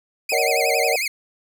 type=tone with vibrato; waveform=sawtooth; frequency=2300 Hz; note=D7; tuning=37 cents flat; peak=-18 dBFS; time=0.29-1.08 s; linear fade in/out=5 ms; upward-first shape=sine; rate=11 Hz; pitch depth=190 cents each way
type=chord; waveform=sine; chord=D# minor seventh; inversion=second; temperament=just; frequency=466.7 / 560 / 622.3 / 746.7 Hz; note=A#4 / C#5 / D#5 / F#5; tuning=+2 / +18 / 0 / +16 cents; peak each=-24 dBFS; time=0.32-0.96 s; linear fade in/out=2 ms
effects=none